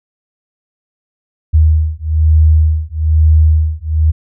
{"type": "beating tone pair", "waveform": "sine", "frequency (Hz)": [77.78, 78.88], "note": ["D#2", "D#2"], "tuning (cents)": [0, 24], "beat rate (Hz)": 1.1, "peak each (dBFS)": -10, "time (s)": [1.53, 4.12], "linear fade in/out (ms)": 20, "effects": []}